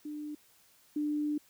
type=tone pair in turn; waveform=sine; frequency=298.9 / 297.6 Hz; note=D4 / D4; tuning=+31 / +23 cents; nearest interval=unison; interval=8 cents; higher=first; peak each=-37 / -29 dBFS; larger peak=second; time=0.05-0.35 / 0.96-1.38 s; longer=second; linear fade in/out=5 ms; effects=white hiss -64 dBFS RMS until 1.49 s